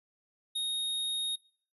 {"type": "tone", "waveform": "square", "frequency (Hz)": 3729, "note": "A#7", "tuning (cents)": 0, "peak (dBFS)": -31, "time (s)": [0.55, 1.36], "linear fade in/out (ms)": 10, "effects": ["noise-tail reverb RT60 0.6 s tail -26 dB re dry", "resampled to 32000 Hz"]}